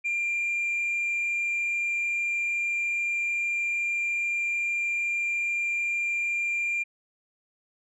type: tone with frequency modulation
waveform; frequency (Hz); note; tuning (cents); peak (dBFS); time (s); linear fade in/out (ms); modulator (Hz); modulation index
sine; 2388; D7; +28; -23; 0.04-6.84; 20; 33.6; 0.55
effects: tanh soft clip ceiling -23 dBFS